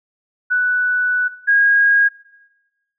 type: tone pair in turn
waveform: sine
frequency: 1485 / 1636.3 Hz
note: F#6 / G#6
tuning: +6 / -26 cents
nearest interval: major second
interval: 168 cents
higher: second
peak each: -13 / -10 dBFS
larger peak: second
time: 0.5-1.29 / 1.47-2.09 s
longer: first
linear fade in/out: 20 ms
effects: noise-tail reverb RT60 1.0 s tail -19 dB re dry

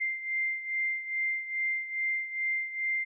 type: beating tone pair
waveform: sine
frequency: 2093 / 2095.4 Hz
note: C7 / C7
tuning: 0 / +2 cents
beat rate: 2.4 Hz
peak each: -30 / -35 dBFS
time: 0-3.05 s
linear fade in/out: 20 ms
effects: none

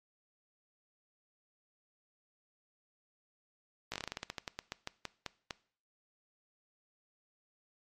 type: slowing click train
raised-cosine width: 0.2 ms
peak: -20 dBFS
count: 19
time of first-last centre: 3.92-5.508 s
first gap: 17 ms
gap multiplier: 1.17
effects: noise-tail reverb RT60 0.5 s tail -20 dB re dry + MP3 64 kbps

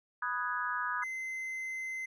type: chord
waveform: sine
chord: G# minor seventh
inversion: first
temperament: equal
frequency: 987.8 / 1244.5 / 1480 / 1661.2 Hz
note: B5 / D#6 / F#6 / G#6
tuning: 0 / 0 / 0 / 0 cents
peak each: -38 / -36 / -38 / -37 dBFS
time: 0.22-1.04 s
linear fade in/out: 5 ms
type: tone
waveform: triangle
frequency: 2062 Hz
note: C7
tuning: 26 cents flat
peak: -34 dBFS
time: 1.02-2.06 s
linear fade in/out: 10 ms
effects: none

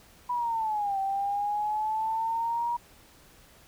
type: linear two-way sweep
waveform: sine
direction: down then up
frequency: 987.8 to 774 to 956 Hz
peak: -26 dBFS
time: 0.29-2.77 s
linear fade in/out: 10 ms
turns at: 0.99 s
effects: pink hiss -56 dBFS RMS until 3.67 s

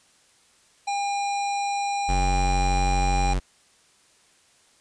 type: harmonic tone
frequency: 805 Hz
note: G5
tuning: 46 cents sharp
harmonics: 1 / 3 / 5 / 7 / 9 / 10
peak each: -24 / -34 / -38 / -41 / -43 / -44 dBFS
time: 0.87-3.34 s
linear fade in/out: 10 ms
type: tone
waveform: square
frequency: 46.25 Hz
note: F#1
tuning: in tune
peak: -22 dBFS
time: 2.08-3.4 s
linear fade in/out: 20 ms
effects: white hiss -59 dBFS RMS until 4.8 s + resampled to 22050 Hz

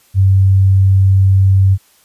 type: tone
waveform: sine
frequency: 96.3 Hz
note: G2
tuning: 30 cents flat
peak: -6 dBFS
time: 0.14-1.78 s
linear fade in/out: 50 ms
effects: white hiss -51 dBFS RMS until 2.04 s + resampled to 32000 Hz

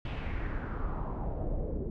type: noise with low-pass filter sweep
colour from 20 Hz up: brown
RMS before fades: -34 dBFS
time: 0.05-1.9 s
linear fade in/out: 2 ms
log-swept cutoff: 3000 to 390 Hz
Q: 2.7
effects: none

